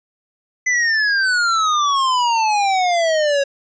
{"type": "exponential sweep", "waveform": "square", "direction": "down", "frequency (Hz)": [2030, 549], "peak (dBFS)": -15, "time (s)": [0.66, 3.44], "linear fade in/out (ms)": 10, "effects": ["resampled to 16000 Hz"]}